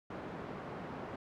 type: band-pass noise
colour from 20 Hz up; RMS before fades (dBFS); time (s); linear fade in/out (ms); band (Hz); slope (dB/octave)
pink; -44; 0.1-1.16; 5; 140 to 1300; 12
effects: none